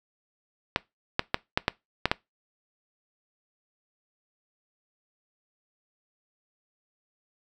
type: clicks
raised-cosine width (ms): 0.3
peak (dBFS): -5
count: 7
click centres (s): 0.761 / 1.194 / 1.344 / 1.575 / 1.681 / 2.056 / 2.115
effects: noise-tail reverb RT60 0.2 s tail -22 dB re dry